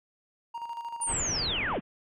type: tone with tremolo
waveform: triangle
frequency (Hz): 935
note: A#5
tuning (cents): +5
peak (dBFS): -31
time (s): 0.54-1.14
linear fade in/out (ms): 10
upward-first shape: square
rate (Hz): 13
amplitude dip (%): 55
type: linear sweep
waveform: sine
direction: down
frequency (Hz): 9470 to 99.7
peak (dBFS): -28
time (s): 1.01-1.8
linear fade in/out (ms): 10
type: low-pass noise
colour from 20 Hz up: pink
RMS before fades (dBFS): -36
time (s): 1.06-1.81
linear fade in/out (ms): 50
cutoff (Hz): 3200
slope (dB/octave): 96
effects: none